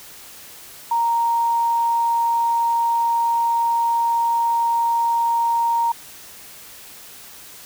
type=tone; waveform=sine; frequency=931 Hz; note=A#5; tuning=2 cents flat; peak=-16 dBFS; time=0.91-5.92 s; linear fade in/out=5 ms; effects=white hiss -41 dBFS RMS until 7.65 s

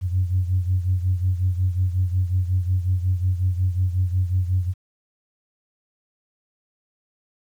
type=beating tone pair; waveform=sine; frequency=90.6 / 96.1 Hz; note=F#2 / G2; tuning=-36 / -34 cents; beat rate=5.5 Hz; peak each=-19 / -24 dBFS; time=0.01-4.74 s; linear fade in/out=50 ms; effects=tanh soft clip ceiling -11 dBFS + 9-bit

